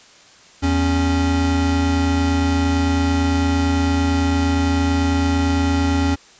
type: tone pair together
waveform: square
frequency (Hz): 82.41 / 276.1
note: E2 / C#4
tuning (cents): 0 / -7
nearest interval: octave + major sixth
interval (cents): 2093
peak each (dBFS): -19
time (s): 0.62-6.16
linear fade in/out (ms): 20
effects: white hiss -47 dBFS RMS until 6.39 s + resampled to 16000 Hz